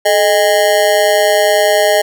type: tone with amplitude modulation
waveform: square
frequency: 619 Hz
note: D#5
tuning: 9 cents flat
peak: -5 dBFS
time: 0.05-2.02 s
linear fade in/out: 10 ms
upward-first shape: sine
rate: 190 Hz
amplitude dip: 100%
effects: none